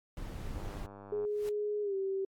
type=noise; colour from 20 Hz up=brown; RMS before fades=-40 dBFS; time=0.17-0.86 s; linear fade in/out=2 ms
type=click train; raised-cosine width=1 ms; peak=-35 dBFS; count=70; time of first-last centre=0.56-1.25 s; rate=100 Hz
type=tone with pitch glide; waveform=sine; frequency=417.2 to 387 Hz; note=G#4 to G4; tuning=+8 to -22 cents; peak=-31 dBFS; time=1.12-2.25 s; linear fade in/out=5 ms; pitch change=-130 cents; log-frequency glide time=1.82-1.95 s
type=noise with exponential growth; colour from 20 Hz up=pink; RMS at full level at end=-47 dBFS; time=1.24-1.49 s; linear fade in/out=0 ms; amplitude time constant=54 ms
effects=AAC 64 kbps